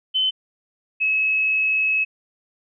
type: tone pair in turn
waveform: sine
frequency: 3053 / 2576 Hz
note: G7 / E7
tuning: -46 / -41 cents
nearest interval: minor third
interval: 295 cents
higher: first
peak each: -17 dBFS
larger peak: neither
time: 0.14-0.31 / 1-2.05 s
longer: second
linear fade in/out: 20 ms
effects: none